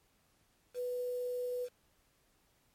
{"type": "tone with quantisation", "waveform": "sine", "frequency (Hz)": 493.9, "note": "B4", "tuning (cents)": 0, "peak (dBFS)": -34, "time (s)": [0.74, 1.69], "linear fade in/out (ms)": 50, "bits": 9, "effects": ["pink hiss -72 dBFS RMS until 2.74 s", "MP3 64 kbps"]}